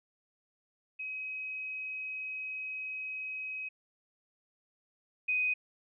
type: tone pair in turn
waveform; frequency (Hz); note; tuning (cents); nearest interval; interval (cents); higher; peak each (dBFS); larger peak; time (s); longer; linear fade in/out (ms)
sine; 2537 / 2502; D#7 / D#7; +33 / +9; unison; 24; first; -36 / -27; second; 0.99-3.69 / 5.28-5.54; first; 10
effects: none